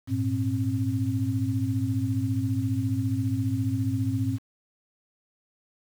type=tone cluster; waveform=sine; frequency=101.3 / 116 / 266.2 Hz; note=G#2 / A#2 / C4; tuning=-43 / -8 / +30 cents; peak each=-28 dBFS; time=0.07-4.39 s; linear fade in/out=50 ms; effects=8-bit